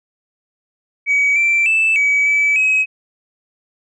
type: tone with pitch steps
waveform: sine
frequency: 2268 / 2345 / 2638 / 2277 / 2299 / 2546 Hz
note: C#7 / D7 / E7 / C#7 / D7 / D#7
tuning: +39 / -3 / +1 / +46 / -37 / +39 cents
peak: -10 dBFS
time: 1.06-2.86 s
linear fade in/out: 50 ms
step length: 300 ms
effects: tanh soft clip ceiling -9 dBFS